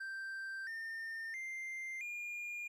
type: tone with pitch steps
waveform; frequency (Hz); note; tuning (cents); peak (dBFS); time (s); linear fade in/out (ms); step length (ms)
triangle; 1568 / 1811.6 / 2093 / 2418; G6 / A#6 / C7 / D7; 0 / -50 / 0 / +50; -39; 0-2.68; 10; 670
effects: none